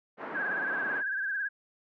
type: band-pass noise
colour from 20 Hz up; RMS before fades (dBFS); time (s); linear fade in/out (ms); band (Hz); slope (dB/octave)
white; -39; 0.17-1.03; 50; 200 to 1500; 24
type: tone with vibrato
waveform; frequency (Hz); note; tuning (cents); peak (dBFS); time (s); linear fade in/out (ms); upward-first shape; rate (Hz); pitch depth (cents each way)
sine; 1603; G6; +38; -29; 0.34-1.49; 20; sine; 18; 78
effects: none